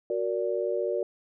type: chord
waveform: sine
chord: Gb augmented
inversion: none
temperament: equal with one note detuned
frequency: 370 / 466.2 / 580.2 Hz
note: Gb4 / Bb4 / D5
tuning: 0 / 0 / -21 cents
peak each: -30 dBFS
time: 0.1-1.03 s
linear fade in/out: 2 ms
effects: none